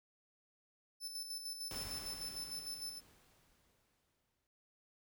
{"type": "tone with tremolo", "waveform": "sawtooth", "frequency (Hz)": 5274, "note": "E8", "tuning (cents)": 0, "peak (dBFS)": -38, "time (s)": [1, 3.01], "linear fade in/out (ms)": 50, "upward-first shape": "square", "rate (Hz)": 6.6, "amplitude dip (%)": 50}
{"type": "noise with exponential decay", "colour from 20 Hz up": "pink", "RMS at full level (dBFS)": -46, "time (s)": [1.71, 4.47], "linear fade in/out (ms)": 0, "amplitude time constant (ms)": 600}
{"effects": []}